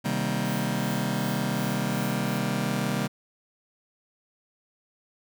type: chord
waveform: sawtooth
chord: C minor seventh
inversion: none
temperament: just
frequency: 130.81 / 156.98 / 196.22 / 235.5 Hz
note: C3 / Eb3 / G3 / Bb3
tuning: 0 / +16 / +2 / +18 cents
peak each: -27 / -28 / -25 / -27 dBFS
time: 0.04-3.08 s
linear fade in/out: 20 ms
type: noise with tremolo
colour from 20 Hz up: violet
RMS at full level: -41 dBFS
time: 0.45-2.38 s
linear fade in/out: 2 ms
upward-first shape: triangle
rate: 2.7 Hz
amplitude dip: 80%
effects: none